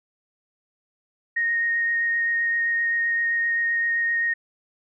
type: tone with vibrato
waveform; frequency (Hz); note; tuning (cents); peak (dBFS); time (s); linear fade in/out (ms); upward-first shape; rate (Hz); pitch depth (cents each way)
sine; 1860; A#6; -4; -20; 1.36-4.34; 10; sine; 7.7; 9
effects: none